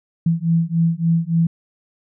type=beating tone pair; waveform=sine; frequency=164.5 / 168 Hz; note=E3 / E3; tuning=-3 / +33 cents; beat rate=3.5 Hz; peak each=-18 dBFS; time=0.26-1.47 s; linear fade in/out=5 ms; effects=none